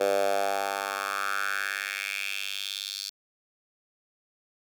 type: tone with high-pass filter sweep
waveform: 10% pulse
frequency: 99 Hz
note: G2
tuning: 18 cents sharp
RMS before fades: -30 dBFS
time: 0-3.1 s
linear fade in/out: 10 ms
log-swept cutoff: 520 to 4500 Hz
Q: 3.8
effects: none